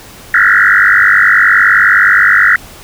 sine tone with frequency modulation, 1661.2 Hz, G#6, in tune, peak -4 dBFS, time 0.34-2.56 s, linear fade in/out 2 ms, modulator 49.6 Hz, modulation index 6.1, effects pink hiss -34 dBFS RMS until 2.83 s

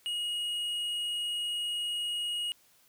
sine tone with tanh clipping, 2885 Hz, F#7, 44 cents flat, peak -32 dBFS, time 0.06-2.52 s, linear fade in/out 0 ms, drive 8 dB, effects white hiss -64 dBFS RMS until 2.88 s

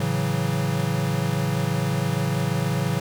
square chord, F# minor seventh, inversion first, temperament equal, 110 / 138.59 / 164.81 / 185 Hz, A2 / C#3 / E3 / F#3, 0 / 0 / 0 / 0 cents, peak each -29 / -26 / -28 / -30 dBFS, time 0-3 s, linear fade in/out 5 ms, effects none

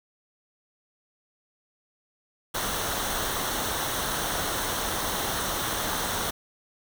pink noise with comb filter, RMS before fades -29 dBFS, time 2.54-6.31 s, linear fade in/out 10 ms, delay 0.41 ms, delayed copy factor -0.55, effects none

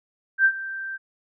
sine tone with ADSR envelope, 1568 Hz, G6, in tune, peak -12 dBFS, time 0.38-0.98 s, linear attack 68 ms, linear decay 69 ms, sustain -17 dB, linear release 28 ms, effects none

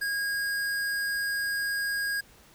square tone, 1634 Hz, G#6, 29 cents flat, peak -28 dBFS, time 0.01-2.21 s, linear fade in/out 10 ms, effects pink hiss -56 dBFS RMS until 2.54 s

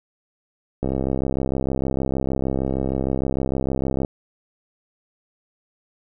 click train, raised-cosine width 2 ms, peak -10 dBFS, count 215, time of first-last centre 0.83-4.048 s, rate 66.5 Hz, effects none

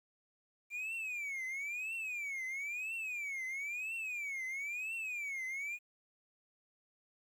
triangle tone with vibrato, 2356 Hz, D7, 5 cents sharp, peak -36 dBFS, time 0.7-5.79 s, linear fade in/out 50 ms, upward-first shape triangle, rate 1 Hz, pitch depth 260 cents each way, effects 11-bit

